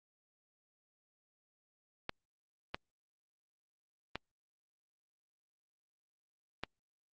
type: clicks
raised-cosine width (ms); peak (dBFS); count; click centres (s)
0.3; -20; 4; 2.094 / 2.745 / 4.156 / 6.636
effects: Opus 48 kbps